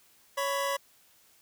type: tone pair together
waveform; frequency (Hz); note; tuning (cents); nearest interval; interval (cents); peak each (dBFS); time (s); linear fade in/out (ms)
25% pulse; 556.7 / 992; C#5 / B5; +7 / +7; minor seventh; 1000; -26 / -29; 0.37-0.77; 10
effects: white hiss -62 dBFS RMS until 1.41 s